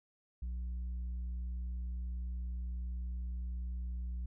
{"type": "tone with tanh clipping", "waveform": "triangle", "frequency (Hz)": 60.7, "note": "B1", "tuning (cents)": -29, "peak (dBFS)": -37, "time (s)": [0.42, 4.26], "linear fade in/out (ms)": 5, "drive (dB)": 8, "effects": []}